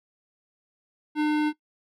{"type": "tone with hard clipping", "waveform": "sine", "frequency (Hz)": 302, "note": "D4", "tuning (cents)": 48, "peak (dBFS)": -23, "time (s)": [1.15, 1.53], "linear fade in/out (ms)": 50, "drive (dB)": 17, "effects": ["noise-tail reverb RT60 0.1 s tail -19 dB re dry"]}